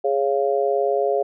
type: harmonic tone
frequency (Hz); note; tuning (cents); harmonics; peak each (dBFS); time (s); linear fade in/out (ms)
138.59; C#3; 0; 3 / 4 / 5; -21 / -22 / -23; 0.04-1.23; 10
effects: none